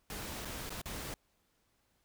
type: noise with dropouts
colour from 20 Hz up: pink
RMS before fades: -42 dBFS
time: 0.1-1.14 s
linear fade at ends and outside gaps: 1 ms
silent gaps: 0.449-0.454 / 0.694-0.704 / 0.816-0.857 s
effects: pink hiss -75 dBFS RMS until 2.04 s